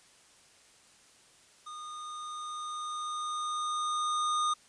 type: tone with level ramp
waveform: square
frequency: 1226 Hz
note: D#6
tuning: 26 cents flat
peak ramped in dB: -42 to -27 dBFS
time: 1.66-4.54 s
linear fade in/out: 10 ms
effects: white hiss -60 dBFS RMS until 4.68 s + resampled to 22050 Hz